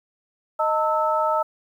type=tone cluster; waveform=sine; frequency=623 / 898 / 1306 Hz; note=D#5 / A5 / E6; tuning=+2 / +35 / -17 cents; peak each=-23 dBFS; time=0.59-1.43 s; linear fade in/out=10 ms; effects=9-bit